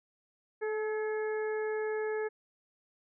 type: harmonic tone with a mistuned harmonic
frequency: 432.2 Hz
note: A4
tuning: 31 cents flat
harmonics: 1 / 2 / 3 / 4 / 5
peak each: -31 / -43 / -49 / -42 / -49 dBFS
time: 0.61-2.29 s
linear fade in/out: 20 ms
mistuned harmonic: 4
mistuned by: -30 cents
effects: none